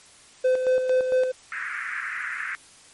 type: tone with tremolo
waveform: triangle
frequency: 512 Hz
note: C5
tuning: 38 cents flat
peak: -15 dBFS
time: 0.44-1.32 s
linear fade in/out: 10 ms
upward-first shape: square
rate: 4.4 Hz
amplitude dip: 50%
type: band-pass noise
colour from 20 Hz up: pink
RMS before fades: -31 dBFS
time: 1.52-2.55 s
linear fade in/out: 0 ms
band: 1400 to 2100 Hz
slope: 48 dB/octave
effects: white hiss -51 dBFS RMS until 2.93 s + MP3 48 kbps